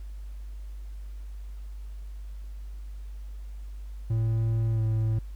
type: tone with pitch glide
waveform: triangle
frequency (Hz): 112.6 to 110.54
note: A2 to A2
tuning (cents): +40 to +8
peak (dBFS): -21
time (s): 4.1-5.19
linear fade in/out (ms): 5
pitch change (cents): -32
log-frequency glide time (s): 4.73-4.81
effects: added 50 Hz sine -36 dBFS peak until 5.35 s + pink hiss -62 dBFS RMS until 5.35 s